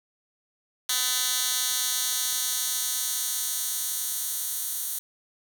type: tone with high-pass filter sweep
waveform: 10% pulse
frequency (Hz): 252.2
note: B3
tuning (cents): +36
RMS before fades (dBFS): -28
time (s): 0.89-4.99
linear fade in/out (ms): 5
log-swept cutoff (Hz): 3900 to 10000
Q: 0.77
effects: none